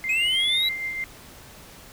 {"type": "tone with tremolo", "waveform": "sine", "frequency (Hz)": 2093, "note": "C7", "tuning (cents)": 0, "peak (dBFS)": -25, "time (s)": [0.04, 1.04], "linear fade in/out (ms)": 0, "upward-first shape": "triangle", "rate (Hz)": 6.4, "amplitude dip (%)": 45}
{"type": "linear sweep", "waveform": "triangle", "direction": "up", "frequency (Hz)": [2489, 3951], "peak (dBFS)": -19, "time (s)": [0.09, 0.69], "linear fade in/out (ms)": 5}
{"effects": ["pink hiss -46 dBFS RMS until 1.92 s"]}